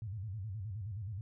sine tone with vibrato, 101.9 Hz, G#2, 32 cents flat, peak -38 dBFS, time 0.02-1.21 s, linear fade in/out 0 ms, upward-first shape square, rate 9.5 Hz, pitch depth 150 cents each way, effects none

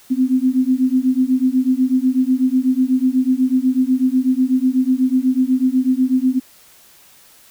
sine beating tone pair, 253.7 / 261.8 Hz, B3 / C4, +47 / +1 cents, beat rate 8.1 Hz, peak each -16 dBFS, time 0.1-6.4 s, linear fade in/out 20 ms, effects white hiss -48 dBFS RMS until 7.5 s

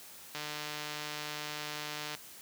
click train, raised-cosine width 0.2 ms, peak -21 dBFS, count 271, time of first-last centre 0.35-2.15 s, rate 150 Hz, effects white hiss -51 dBFS RMS until 2.41 s + high-pass 60 Hz 12 dB/octave

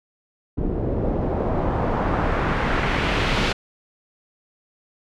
pink noise with low-pass filter sweep, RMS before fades -22 dBFS, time 0.57-3.53 s, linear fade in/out 10 ms, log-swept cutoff 350 to 3700 Hz, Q 1.2, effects none

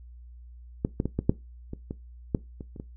clicks, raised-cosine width 3 ms, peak -11 / -12 / -15 / -13 / -6 / -22 / -20 / -10 / -25 / -29 / -23 dBFS, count 11, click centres 0.849 / 1.001 / 1.056 / 1.19 / 1.295 / 1.734 / 1.909 / 2.348 / 2.608 / 2.762 / 2.799 s, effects noise-tail reverb RT60 0.2 s tail -19 dB re dry + added 60 Hz sine -44 dBFS peak until 2.96 s

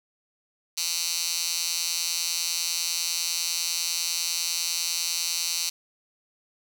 10% pulse tone with high-pass filter, 170 Hz, F3, 46 cents flat, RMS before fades -28 dBFS, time 0.77-5.7 s, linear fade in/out 10 ms, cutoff 4800 Hz, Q 1.9, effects none

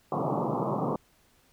pink band-pass noise, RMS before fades -29 dBFS, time 0.12-0.96 s, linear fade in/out 2 ms, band 120 to 1200 Hz, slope 96 dB/octave, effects pink hiss -64 dBFS RMS until 1.52 s

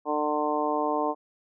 harmonic tone, 150 Hz, D3, 37 cents sharp, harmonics 2 / 3 / 4 / 5 / 6 / 7, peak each -31 / -31 / -31 / -31 / -31 / -31 dBFS, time 0.05-1.15 s, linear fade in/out 50 ms, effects none

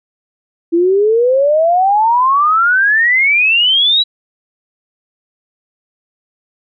sine exponential sweep, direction up, 330 to 3951 Hz, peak -8 dBFS, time 0.72-4.04 s, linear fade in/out 20 ms, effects none

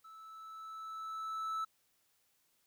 triangle tone with level ramp, 1311 Hz, E6, 10 cents flat, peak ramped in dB -50 to -32 dBFS, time 0.04-1.65 s, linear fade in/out 10 ms, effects white hiss -75 dBFS RMS until 2.66 s

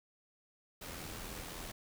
pink noise with amplitude modulation, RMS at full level -43 dBFS, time 0.81-1.72 s, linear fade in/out 10 ms, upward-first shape sine, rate 83.5 Hz, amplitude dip 45%, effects none

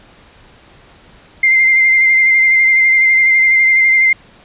sine tone with vibrato, 2093 Hz, C7, in tune, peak -7 dBFS, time 1.43-4.13 s, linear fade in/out 5 ms, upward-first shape sine, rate 12 Hz, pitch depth 22 cents each way, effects pink hiss -44 dBFS RMS until 4.44 s + resampled to 8000 Hz

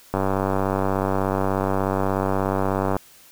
click train, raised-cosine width 1 ms, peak -8 dBFS, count 274, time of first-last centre 0.14-2.966 s, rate 96.6 Hz, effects white hiss -50 dBFS RMS until 3.31 s

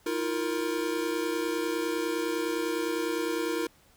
square chord, Eb suspended second, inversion none, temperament equal with one note detuned, 319.3 / 349.2 / 466.2 Hz, Eb4 / F4 / Bb4, +45 / 0 / 0 cents, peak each -33 dBFS, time 0.06-3.67 s, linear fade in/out 5 ms, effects pink hiss -61 dBFS RMS until 3.96 s

